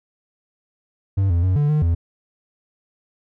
triangle tone with pitch steps, 97.4 / 85.7 / 92.7 / 146.5 / 151.6 / 84.3 Hz, G2 / F2 / F#2 / D3 / D#3 / E2, -11 / -32 / +4 / -4 / -45 / +39 cents, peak -13 dBFS, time 1.17-1.95 s, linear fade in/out 10 ms, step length 130 ms, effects none

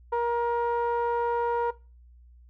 sawtooth tone with low-pass filter, 472.8 Hz, A#4, 24 cents sharp, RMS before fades -26 dBFS, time 0.12-1.71 s, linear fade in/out 10 ms, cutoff 990 Hz, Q 2.8, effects noise-tail reverb RT60 0.3 s tail -20 dB re dry + added 60 Hz sine -50 dBFS peak until 2.49 s

